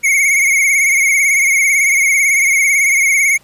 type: tone with vibrato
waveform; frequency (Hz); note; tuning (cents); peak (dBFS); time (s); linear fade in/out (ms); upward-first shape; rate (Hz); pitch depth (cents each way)
square; 2191; C#7; -21; -10; 0.03-3.38; 20; triangle; 18; 82
effects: pink hiss -49 dBFS RMS until 3.43 s + resampled to 32000 Hz